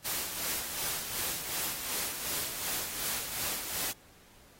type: noise with tremolo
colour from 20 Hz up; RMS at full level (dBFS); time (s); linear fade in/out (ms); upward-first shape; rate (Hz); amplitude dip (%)
white; -33; 0.04-3.93; 20; sine; 2.7; 50
effects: pink hiss -59 dBFS RMS until 4.59 s + AAC 48 kbps